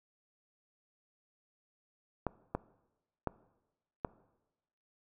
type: clicks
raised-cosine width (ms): 1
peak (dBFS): -18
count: 4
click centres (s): 2.267 / 2.55 / 3.273 / 4.048
effects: noise-tail reverb RT60 1.0 s tail -20 dB re dry